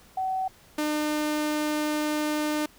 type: tone pair in turn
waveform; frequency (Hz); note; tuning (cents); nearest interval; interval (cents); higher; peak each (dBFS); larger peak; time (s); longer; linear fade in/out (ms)
sine / sawtooth; 756 / 302; F#5 / D4; +37 / +48; octave + major third; 1589; first; -25 / -21; second; 0.17-0.48 / 0.78-2.66; second; 5
effects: pink hiss -55 dBFS RMS until 2.78 s